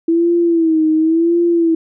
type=tone with vibrato; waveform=sine; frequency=328.1 Hz; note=E4; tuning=8 cents flat; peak=-10 dBFS; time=0.08-1.75 s; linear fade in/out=5 ms; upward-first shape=sine; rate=0.93 Hz; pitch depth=81 cents each way; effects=none